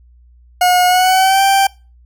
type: tone with pitch glide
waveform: 40% pulse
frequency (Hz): 722 to 782.8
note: F#5 to G5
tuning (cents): -43 to -3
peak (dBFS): -8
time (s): 0.61-1.67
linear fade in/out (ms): 5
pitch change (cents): +140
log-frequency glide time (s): 0.87-1.42
effects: noise-tail reverb RT60 0.3 s tail -23 dB re dry + added 60 Hz sine -43 dBFS peak until 2.05 s